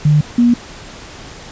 sine tone pair in turn, 150 / 239.4 Hz, D3 / A#3, +37 / +46 cents, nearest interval minor sixth, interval 809 cents, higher second, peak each -7 dBFS, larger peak neither, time 0.05-0.21 / 0.38-0.54 s, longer neither, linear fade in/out 5 ms, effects pink hiss -34 dBFS RMS until 1.51 s + resampled to 16000 Hz

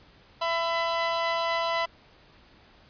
sawtooth tone pair together, 668 / 1004 Hz, E5 / B5, +23 / +28 cents, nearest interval perfect fifth, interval 705 cents, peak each -24 dBFS, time 0.41-1.86 s, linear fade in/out 10 ms, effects pink hiss -56 dBFS RMS until 2.89 s + resampled to 11025 Hz

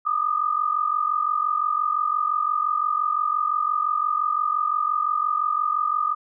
sine tone pair together, 1198.7 / 1244.5 Hz, D6 / D#6, +35 / 0 cents, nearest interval minor second, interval 65 cents, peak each -23 dBFS, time 0.05-6.15 s, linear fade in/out 20 ms, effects none

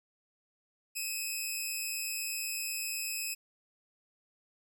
10% pulse tone pair together, 2529 / 2637 Hz, D#7 / E7, +28 / 0 cents, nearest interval minor second, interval 72 cents, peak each -27 / -30 dBFS, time 0.95-3.35 s, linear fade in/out 20 ms, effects none

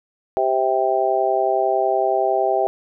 harmonic tone, 130.81 Hz, C3, in tune, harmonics 3 / 4 / 5 / 6, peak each -22 / -25 / -20 / -21 dBFS, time 0.37-2.67 s, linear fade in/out 0 ms, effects none

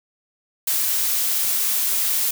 blue noise, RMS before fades -21 dBFS, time 0.67-2.31 s, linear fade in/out 5 ms, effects none

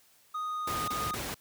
triangle tone with pitch glide, 1243 to 1235.1 Hz, D#6 to D#6, -2 to -13 cents, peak -30 dBFS, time 0.34-1.15 s, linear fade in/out 10 ms, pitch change -11 cents, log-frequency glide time 0.45-0.69 s
pink noise bursts, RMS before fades -36 dBFS, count 3, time 0.67-1.344 s, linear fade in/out 5 ms, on 210 ms, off 22 ms
effects white hiss -63 dBFS RMS until 1.4 s + high-pass 60 Hz 12 dB/octave

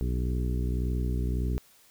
harmonic tone with a mistuned harmonic, 61.74 Hz, B1, in tune, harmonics 1 / 2 / 3 / 4 / 5 / 6 / 7, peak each -27 / -33 / -37 / -39 / -41 / -43 / -44 dBFS, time 0.01-1.58 s, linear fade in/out 0 ms, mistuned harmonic 7, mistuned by -35 cents, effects white hiss -59 dBFS RMS until 1.9 s

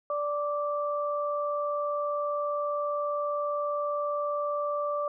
sine tone pair together, 585 / 1170 Hz, D5 / D6, -7 / -7 cents, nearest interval octave, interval 1200 cents, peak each -29 / -31 dBFS, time 0.1-5.08 s, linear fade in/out 2 ms, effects none

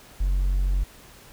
triangle tone, 46.25 Hz, F#1, in tune, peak -17 dBFS, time 0.2-0.84 s, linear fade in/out 10 ms, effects tanh soft clip ceiling -13 dBFS + pink hiss -49 dBFS RMS until 1.32 s

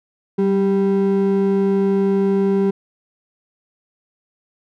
triangle ring-modulated tone, 293.7 Hz, D4, in tune, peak -9 dBFS, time 0.38-2.71 s, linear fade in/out 10 ms, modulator 100 Hz, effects none

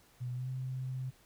sine tone with pitch glide, 124 to 129.64 Hz, B2 to C3, +7 to -16 cents, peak -35 dBFS, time 0.2-1.11 s, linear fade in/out 20 ms, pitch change +77 cents, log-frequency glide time 0.33-0.48 s, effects pink hiss -64 dBFS RMS until 1.25 s

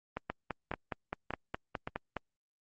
two click trains, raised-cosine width 0.5 ms, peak -19 / -20 dBFS, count 10 / 4, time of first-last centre 0.3-2.167 / 0.17-1.875 s, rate 4.82 / 1.76 Hz, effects Opus 24 kbps

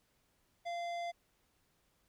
sine tone with tanh clipping, 690 Hz, F5, 21 cents flat, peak -39 dBFS, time 0.65-1.12 s, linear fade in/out 20 ms, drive 15 dB, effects pink hiss -75 dBFS RMS until 2.08 s

